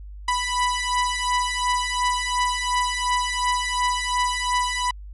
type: beating tone pair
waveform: sawtooth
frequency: 987.8 / 990.6 Hz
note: B5 / B5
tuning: 0 / +5 cents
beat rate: 2.8 Hz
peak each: -20 dBFS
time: 0.28-4.91 s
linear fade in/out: 5 ms
effects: added 50 Hz sine -35 dBFS peak until 5.13 s + MP3 48 kbps